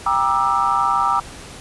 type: chord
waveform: sine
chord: E half-diminished seventh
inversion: first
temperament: just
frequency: 791.1 / 949.3 / 1186.7 / 1318.5 Hz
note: G5 / Bb5 / D6 / E6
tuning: +16 / +31 / +18 / 0 cents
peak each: -22 / -21 / -19 / -21 dBFS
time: 0.06-1.2 s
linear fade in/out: 5 ms
effects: pink hiss -37 dBFS RMS until 1.6 s + resampled to 24000 Hz